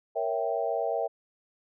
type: chord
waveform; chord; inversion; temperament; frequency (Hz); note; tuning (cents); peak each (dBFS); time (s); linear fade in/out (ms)
sine; A# diminished seventh; none; equal; 466.2 / 554.4 / 659.3 / 784; A#4 / C#5 / E5 / G5; 0 / 0 / 0 / 0; -32 / -33 / -30 / -33; 0.15-1.08; 20
effects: none